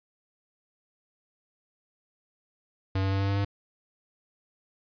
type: tone with pitch steps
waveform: square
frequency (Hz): 95.9 / 96.73 / 97.58 / 98.43 / 99.28 / 100.15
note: G2 / G2 / G2 / G2 / G2 / G2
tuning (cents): -37 / -23 / -7 / +8 / +22 / +38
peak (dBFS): -25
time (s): 2.95-3.448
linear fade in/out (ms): 5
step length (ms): 83
effects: resampled to 11025 Hz + 10-bit